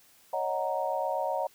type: chord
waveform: sine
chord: D# minor seventh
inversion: third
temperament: equal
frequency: 554.4 / 622.3 / 740 / 932.3 Hz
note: C#5 / D#5 / F#5 / A#5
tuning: 0 / 0 / 0 / 0 cents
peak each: -33 dBFS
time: 0.33-1.47 s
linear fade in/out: 5 ms
effects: white hiss -60 dBFS RMS until 1.54 s